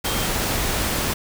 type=tone in noise; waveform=sine; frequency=3193 Hz; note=G7; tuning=31 cents sharp; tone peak=-32 dBFS; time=0.05-0.27 s; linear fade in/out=10 ms; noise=pink; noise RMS=-23 dBFS; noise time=0.04-1.14 s; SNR=-12 dB; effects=none